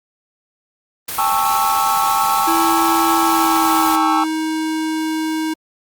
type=noise; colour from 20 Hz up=white; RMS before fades=-25 dBFS; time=1.08-3.96 s; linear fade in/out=5 ms
type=chord; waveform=triangle; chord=A dominant seventh; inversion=third; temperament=equal with one note detuned; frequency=799.5 / 880 / 1108.7 / 1318.5 Hz; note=G5 / A5 / C#6 / E6; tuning=+34 / 0 / 0 / 0 cents; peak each=-18 dBFS; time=1.18-4.24 s; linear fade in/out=5 ms
type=tone with pitch glide; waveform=square; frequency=330.3 to 316.1 Hz; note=E4 to D#4; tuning=+4 to +27 cents; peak=-19 dBFS; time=2.47-5.54 s; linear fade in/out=10 ms; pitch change=-77 cents; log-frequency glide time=3.19-4.14 s
effects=Opus 24 kbps